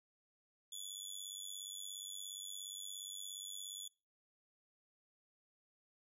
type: tone with amplitude modulation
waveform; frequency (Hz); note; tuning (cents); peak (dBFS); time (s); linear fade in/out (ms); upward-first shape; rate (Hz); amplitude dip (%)
20% pulse; 3431; A7; -44; -36; 0.72-3.88; 5; sine; 97.1; 85
effects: noise-tail reverb RT60 0.3 s tail -22 dB re dry